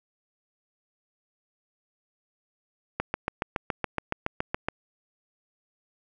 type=click train; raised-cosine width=0.5 ms; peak=-11 dBFS; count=13; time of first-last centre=3-4.685 s; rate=7.12 Hz; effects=none